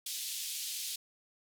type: band-pass noise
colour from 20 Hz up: pink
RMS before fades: -39 dBFS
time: 0.06-0.96 s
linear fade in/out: 5 ms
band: 3200 to 15000 Hz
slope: 24 dB/octave
effects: none